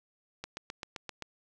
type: click train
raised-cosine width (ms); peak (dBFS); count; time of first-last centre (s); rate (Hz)
0.2; -21; 7; 0.44-1.223; 7.66
effects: none